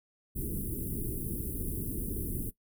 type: band-stop noise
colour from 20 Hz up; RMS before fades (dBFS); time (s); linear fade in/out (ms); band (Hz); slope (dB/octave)
pink; -35; 0.35-2.51; 20; 410 to 9900; 48
effects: noise-tail reverb RT60 0.1 s tail -18 dB re dry